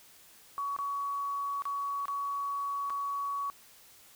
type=tone with dropouts; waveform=sine; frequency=1125 Hz; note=C#6; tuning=25 cents sharp; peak=-31 dBFS; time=0.58-3.5 s; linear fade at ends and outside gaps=0 ms; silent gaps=0.764-0.788 / 1.621-1.654 / 2.055-2.082 / 2.898-2.903 s; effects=white hiss -57 dBFS RMS until 4.15 s